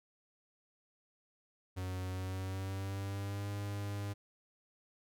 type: tone with pitch glide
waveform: 45% pulse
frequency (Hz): 92.5 to 101.46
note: F#2 to G#2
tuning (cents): 0 to -40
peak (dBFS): -37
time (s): 1.76-4.14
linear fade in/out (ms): 20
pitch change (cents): +160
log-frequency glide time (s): 2.09-3.49
effects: none

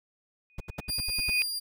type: tone with exponential growth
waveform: sine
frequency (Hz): 2482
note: D#7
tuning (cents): -5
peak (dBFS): -22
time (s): 0.5-1.42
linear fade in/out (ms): 0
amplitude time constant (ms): 200
type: noise bursts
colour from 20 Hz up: brown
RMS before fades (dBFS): -33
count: 8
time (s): 0.58-1.304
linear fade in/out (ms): 5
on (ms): 24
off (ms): 76
type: tone with tremolo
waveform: sawtooth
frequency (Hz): 4797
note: D8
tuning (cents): +36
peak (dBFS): -26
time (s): 0.88-1.6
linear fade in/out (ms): 20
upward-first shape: sine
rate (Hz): 4.3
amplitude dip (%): 25
effects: none

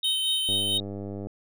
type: tone with tremolo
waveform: sine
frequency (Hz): 3729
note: A#7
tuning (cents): 0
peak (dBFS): -24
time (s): 0.03-0.8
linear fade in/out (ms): 2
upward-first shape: sine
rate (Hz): 4.4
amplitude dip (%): 75
type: tone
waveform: square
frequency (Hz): 3074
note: G7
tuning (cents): -35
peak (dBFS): -26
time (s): 0.04-0.78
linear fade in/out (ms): 5
type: click train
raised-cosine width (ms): 2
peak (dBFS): -23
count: 79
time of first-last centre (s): 0.49-1.27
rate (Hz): 100
effects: none

